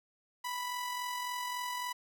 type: tone with amplitude modulation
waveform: sawtooth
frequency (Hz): 987.8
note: B5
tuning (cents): 0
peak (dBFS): -30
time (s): 0.44-1.93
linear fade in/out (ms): 10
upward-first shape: sine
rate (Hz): 43.6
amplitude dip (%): 35
effects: none